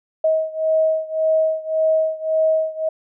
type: beating tone pair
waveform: sine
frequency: 634 / 635.8 Hz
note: D#5 / D#5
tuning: +32 / +37 cents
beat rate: 1.8 Hz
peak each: -18 / -20 dBFS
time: 0.24-2.89 s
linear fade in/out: 5 ms
effects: none